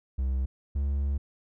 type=tone pair in turn; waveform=triangle; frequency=65.41 / 70.03 Hz; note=C2 / C#2; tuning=0 / +18 cents; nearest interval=minor second; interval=118 cents; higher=second; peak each=-23 dBFS; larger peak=neither; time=0.18-0.46 / 0.75-1.18 s; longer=second; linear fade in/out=10 ms; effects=none